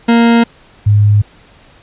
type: tone pair in turn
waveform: 40% pulse / sine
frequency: 233.1 / 103.83 Hz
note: A#3 / G#2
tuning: 0 / 0 cents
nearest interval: octave + major second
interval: 1400 cents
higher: first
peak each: -5 dBFS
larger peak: neither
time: 0.08-0.44 / 0.86-1.22 s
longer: neither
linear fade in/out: 10 ms
effects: pink hiss -44 dBFS RMS until 1.82 s + resampled to 8000 Hz